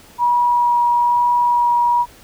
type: tone with vibrato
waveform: sine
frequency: 962 Hz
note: B5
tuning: 46 cents flat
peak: -12 dBFS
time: 0.18-2.06 s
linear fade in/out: 50 ms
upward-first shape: sine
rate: 1.1 Hz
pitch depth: 8 cents each way
effects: pink hiss -45 dBFS RMS until 2.23 s